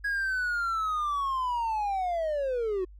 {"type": "linear sweep", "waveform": "triangle", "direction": "down", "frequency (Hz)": [1661.2, 358.1], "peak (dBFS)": -24, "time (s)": [0.04, 2.85], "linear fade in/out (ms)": 10, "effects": ["tanh soft clip ceiling -20 dBFS", "added 50 Hz sine -46 dBFS peak until 2.99 s"]}